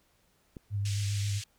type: click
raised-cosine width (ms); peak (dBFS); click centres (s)
3; -29; 0.568
type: tone with vibrato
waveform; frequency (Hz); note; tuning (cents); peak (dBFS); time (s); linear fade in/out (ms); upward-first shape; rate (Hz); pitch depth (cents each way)
sine; 101.5; G#2; -39; -28; 0.7-1.42; 50; square; 7.5; 20
type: band-pass noise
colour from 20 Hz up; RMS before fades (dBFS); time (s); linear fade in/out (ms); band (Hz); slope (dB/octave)
white; -42; 0.85-1.44; 5; 2100 to 7800; 24
effects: pink hiss -69 dBFS RMS until 1.58 s